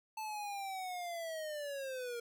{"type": "linear sweep", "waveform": "square", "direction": "down", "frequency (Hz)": [880, 466.2], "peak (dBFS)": -40, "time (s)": [0.17, 2.2], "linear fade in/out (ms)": 5, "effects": []}